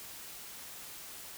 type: silence
effects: white hiss -47 dBFS RMS until 1.37 s